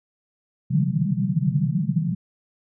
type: band-pass noise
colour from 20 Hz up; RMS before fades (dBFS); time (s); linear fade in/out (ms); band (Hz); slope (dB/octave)
pink; -22; 0.7-2.15; 10; 130 to 200; 96
effects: none